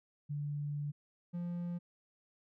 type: tone pair in turn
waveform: sine / triangle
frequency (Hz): 145.9 / 174.02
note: D3 / F3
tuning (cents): -11 / -6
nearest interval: minor third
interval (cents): 305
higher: second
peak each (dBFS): -35 / -34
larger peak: second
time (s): 0.29-0.92 / 1.33-1.79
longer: first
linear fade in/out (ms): 20
effects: none